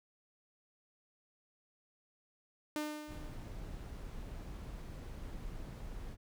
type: tone with exponential decay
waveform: sawtooth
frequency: 301.7 Hz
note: D4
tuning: 47 cents sharp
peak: -30 dBFS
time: 2.76-3.73 s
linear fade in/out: 0 ms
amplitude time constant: 210 ms
type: noise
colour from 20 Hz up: brown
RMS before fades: -45 dBFS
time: 3.07-6.17 s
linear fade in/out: 50 ms
effects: none